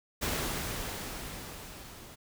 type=noise with level ramp; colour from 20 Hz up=pink; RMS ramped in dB=-31 to -50 dBFS; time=0.21-2.16 s; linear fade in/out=20 ms; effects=none